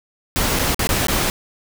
pink noise with dropouts, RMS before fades -19 dBFS, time 0.36-1.3 s, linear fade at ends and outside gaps 0 ms, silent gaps 0.59-0.594 / 0.745-0.793 / 0.871-0.891 / 1.069-1.083 s, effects none

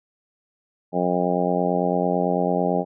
harmonic tone, 89 Hz, F2, 33 cents sharp, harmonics 2 / 3 / 4 / 5 / 6 / 7 / 8 / 9, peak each -25 / -28 / -29 / -27 / -28 / -26 / -31 / -27 dBFS, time 0.92-2.85 s, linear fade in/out 50 ms, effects none

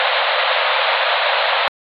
pink band-pass noise, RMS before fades -17 dBFS, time 0-1.68 s, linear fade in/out 0 ms, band 510 to 4100 Hz, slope 96 dB/octave, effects AAC 64 kbps

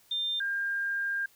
sine tone pair in turn, 3600 / 1603.6 Hz, A7 / G6, +39 / +39 cents, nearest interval octave + major second, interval 1400 cents, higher first, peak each -28 dBFS, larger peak neither, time 0.11-0.4 / 0.4-1.26 s, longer second, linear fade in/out 5 ms, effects white hiss -62 dBFS RMS until 1.35 s

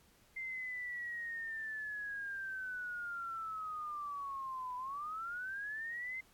sine linear two-way sweep, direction down then up, 2093 to 989 to 2093 Hz, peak -39 dBFS, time 0.36-6.21 s, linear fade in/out 10 ms, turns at 4.76 s, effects pink hiss -67 dBFS RMS until 6.33 s + AAC 64 kbps

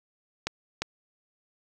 clicks, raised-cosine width 0.2 ms, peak -11 dBFS, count 2, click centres 0.47 / 0.82 s, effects none

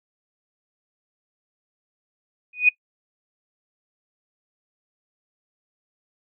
sine tone with exponential growth, 2481 Hz, D#7, 6 cents flat, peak -8 dBFS, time 2.53-2.69 s, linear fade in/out 5 ms, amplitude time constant 34 ms, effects noise-tail reverb RT60 0.1 s tail -23 dB re dry

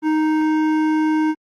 sine tone with hard clipping, 311.1 Hz, D#4, in tune, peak -17 dBFS, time 0.02-1.35 s, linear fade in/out 50 ms, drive 12 dB, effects Opus 24 kbps

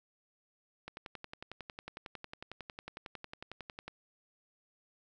click train, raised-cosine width 0.3 ms, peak -27 dBFS, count 34, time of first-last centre 0.88-3.88 s, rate 11 Hz, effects none

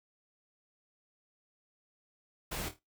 pink noise with echo, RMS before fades -38 dBFS, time 2.51-2.69 s, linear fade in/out 10 ms, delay 26 ms, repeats 4, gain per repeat -9 dB, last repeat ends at 2.794 s, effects noise-tail reverb RT60 0.2 s tail -20 dB re dry

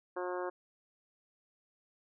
harmonic tone, 180 Hz, F#3, 47 cents flat, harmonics 2 / 3 / 4 / 5 / 6 / 7 / 8 / 9, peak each -38 / -40 / -45 / -45 / -44 / -50 / -49 / -50 dBFS, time 0.16-0.5 s, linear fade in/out 10 ms, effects none

